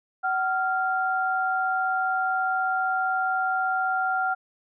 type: tone pair together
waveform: sine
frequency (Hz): 754 / 1392.5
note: F#5 / F6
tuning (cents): +32 / -5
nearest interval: major seventh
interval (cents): 1063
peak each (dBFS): -25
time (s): 0.23-4.35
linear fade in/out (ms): 20
effects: none